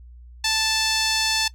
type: tone with band-pass filter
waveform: sawtooth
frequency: 880 Hz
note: A5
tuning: in tune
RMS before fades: -22 dBFS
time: 0.44-1.48 s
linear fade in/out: 5 ms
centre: 4800 Hz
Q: 1.5
effects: noise-tail reverb RT60 0.1 s tail -18 dB re dry + added 60 Hz sine -41 dBFS peak until 1.54 s